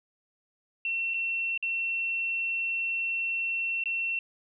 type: tone with dropouts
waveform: sine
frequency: 2710 Hz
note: E7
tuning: 47 cents sharp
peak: -27 dBFS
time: 0.85-4.19 s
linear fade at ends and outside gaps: 2 ms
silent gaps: 1.138-1.142 / 1.577-1.626 / 3.838-3.857 s
effects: none